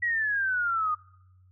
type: exponential sweep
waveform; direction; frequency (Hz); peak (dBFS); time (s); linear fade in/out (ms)
sine; down; 1940 to 1217; -24; 0.02-0.95; 10
effects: noise-tail reverb RT60 0.9 s tail -25 dB re dry + added 92 Hz sine -55 dBFS peak until 1.51 s